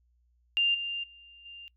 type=tone with level steps; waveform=sine; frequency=2794 Hz; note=F7; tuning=in tune; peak=-22 / -31 / -50 / -43 dBFS; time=0.57-1.68 s; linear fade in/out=0 ms; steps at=0.74 / 1.03 / 1.45 s; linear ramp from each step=10 ms; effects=noise-tail reverb RT60 0.1 s tail -24 dB re dry + added 60 Hz sine -65 dBFS peak until 1.76 s